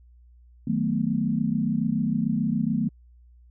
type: chord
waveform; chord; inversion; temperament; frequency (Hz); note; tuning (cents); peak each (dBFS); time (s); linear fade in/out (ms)
sine; B dominant seventh; first; equal; 155.56 / 185 / 220 / 246.9; D#3 / F#3 / A3 / B3; 0 / 0 / 0 / 0; -29 / -29 / -25 / -28; 0.67-2.89; 5
effects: added 60 Hz sine -50 dBFS peak until 3.5 s